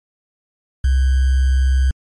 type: tone with sample-and-hold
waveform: sine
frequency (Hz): 65.6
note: C2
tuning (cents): +5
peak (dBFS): -11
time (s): 0.84-1.91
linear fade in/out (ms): 5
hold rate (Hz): 1575
effects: MP3 48 kbps

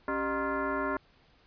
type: tone with frequency modulation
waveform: sine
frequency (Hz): 391.7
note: G4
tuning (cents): -1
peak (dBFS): -28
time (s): 0.08-0.97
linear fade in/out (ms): 2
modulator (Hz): 334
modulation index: 3.6
effects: pink hiss -63 dBFS RMS until 1.46 s + resampled to 11025 Hz

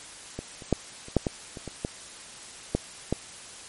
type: clicks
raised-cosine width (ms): 2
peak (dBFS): -19 / -28 / -7 / -29 / -6 / -12 / -24 / -22 / -14 / -9 / -10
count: 11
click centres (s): 0.39 / 0.622 / 0.727 / 1.084 / 1.167 / 1.268 / 1.572 / 1.677 / 1.849 / 2.75 / 3.126
effects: white hiss -44 dBFS RMS until 3.68 s + MP3 48 kbps

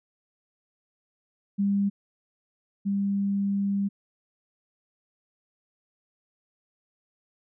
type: tone pair in turn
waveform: sine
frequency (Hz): 199.9 / 199.08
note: G3 / G3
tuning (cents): +34 / +27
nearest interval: unison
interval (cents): 7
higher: first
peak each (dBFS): -21 / -23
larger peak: first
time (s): 1.58-1.9 / 2.85-3.89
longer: second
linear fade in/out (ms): 20
effects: none

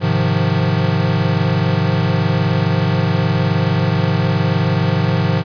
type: chord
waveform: square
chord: F minor seventh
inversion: first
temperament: equal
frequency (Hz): 103.83 / 130.81 / 155.56 / 174.61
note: Ab2 / C3 / Eb3 / F3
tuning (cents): 0 / 0 / 0 / 0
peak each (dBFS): -20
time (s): 0-5.44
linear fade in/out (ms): 50
effects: resampled to 11025 Hz

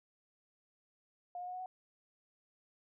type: tone with pitch steps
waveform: sine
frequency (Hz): 711 / 718.8 / 726.8 / 734.8 / 742.9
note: F5 / F5 / F#5 / F#5 / F#5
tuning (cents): +31 / +50 / -31 / -12 / +7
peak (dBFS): -40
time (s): 1.35-1.66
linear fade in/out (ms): 2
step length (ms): 62
effects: none

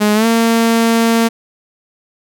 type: tone with pitch glide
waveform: sawtooth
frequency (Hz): 209.8 to 228.8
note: G#3 to A#3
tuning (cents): +18 to -32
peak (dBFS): -6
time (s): 0-1.29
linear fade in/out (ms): 20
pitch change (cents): +150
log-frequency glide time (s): 0.14-0.26
effects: none

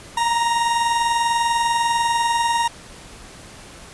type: tone pair together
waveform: 40% pulse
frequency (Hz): 932.3 / 952.4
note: A#5 / A#5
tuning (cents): 0 / +37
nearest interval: unison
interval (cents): 37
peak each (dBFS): -17 / -26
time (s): 0.17-2.68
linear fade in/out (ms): 5
effects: pink hiss -41 dBFS RMS until 3.93 s + resampled to 24000 Hz

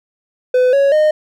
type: tone with pitch steps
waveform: triangle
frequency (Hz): 504 / 556 / 613.4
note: B4 / C#5 / D#5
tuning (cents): +35 / +5 / -25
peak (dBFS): -7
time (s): 0.54-1.11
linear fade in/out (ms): 5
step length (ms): 190
effects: none

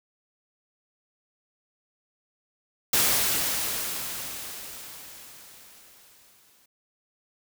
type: noise with exponential decay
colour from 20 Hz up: white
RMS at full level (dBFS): -21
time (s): 2.93-6.66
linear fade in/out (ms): 5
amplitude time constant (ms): 810
effects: none

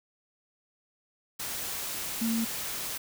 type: tone in noise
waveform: sine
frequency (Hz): 227.2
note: A#3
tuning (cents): -44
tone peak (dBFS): -26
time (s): 2.21-2.45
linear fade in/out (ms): 10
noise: white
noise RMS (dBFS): -35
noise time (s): 1.39-2.98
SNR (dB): +6
effects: none

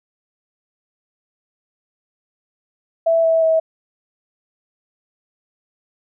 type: tone with pitch steps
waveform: sine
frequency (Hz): 660 / 652.4 / 644.9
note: E5 / E5 / E5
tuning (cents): +2 / -18 / -38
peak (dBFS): -12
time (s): 3.06-3.6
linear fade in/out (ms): 10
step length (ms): 180
effects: none

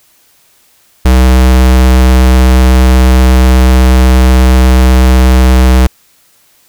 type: tone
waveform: square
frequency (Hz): 63.7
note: C2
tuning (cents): -46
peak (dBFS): -3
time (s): 1.05-5.87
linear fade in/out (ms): 5
effects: white hiss -48 dBFS RMS until 6.68 s

